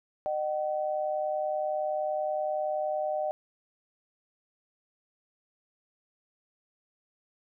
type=tone pair together; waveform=sine; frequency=610 / 760.6 Hz; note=D#5 / F#5; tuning=-34 / +48 cents; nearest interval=major third; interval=382 cents; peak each=-29 / -32 dBFS; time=0.26-3.31 s; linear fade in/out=0 ms; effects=none